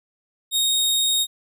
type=tone; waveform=sawtooth; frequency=3729 Hz; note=A#7; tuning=in tune; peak=-15 dBFS; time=0.51-1.27 s; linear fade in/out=50 ms; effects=none